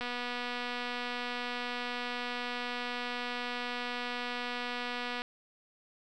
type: click train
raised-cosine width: 0.3 ms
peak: -21 dBFS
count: 1272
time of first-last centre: 0.01-5.219 s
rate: 244 Hz
effects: none